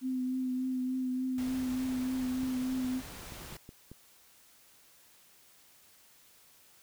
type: tone with vibrato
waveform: sine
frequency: 256.4 Hz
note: C4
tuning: 35 cents flat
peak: -30 dBFS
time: 0.01-3.02 s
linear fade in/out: 50 ms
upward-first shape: triangle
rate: 3.4 Hz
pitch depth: 24 cents each way
type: noise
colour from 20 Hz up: pink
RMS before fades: -46 dBFS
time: 1.38-3.57 s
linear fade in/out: 2 ms
type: clicks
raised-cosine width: 3 ms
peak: -34 dBFS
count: 6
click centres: 2.433 / 2.846 / 3.322 / 3.525 / 3.691 / 3.916 s
effects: white hiss -61 dBFS RMS until 6.82 s